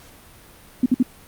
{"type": "tone bursts", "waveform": "sine", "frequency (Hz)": 251.5, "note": "B3", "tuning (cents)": 32, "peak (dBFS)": -12, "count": 3, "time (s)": [0.83, 1.028], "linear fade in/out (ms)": 5, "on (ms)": 30, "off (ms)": 54, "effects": ["pink hiss -47 dBFS RMS until 1.27 s", "Opus 48 kbps"]}